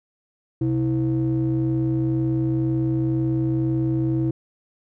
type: ring-modulated tone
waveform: triangle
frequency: 98 Hz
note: G2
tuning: in tune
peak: -14 dBFS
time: 0.61-4.31 s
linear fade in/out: 5 ms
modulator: 227 Hz
effects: none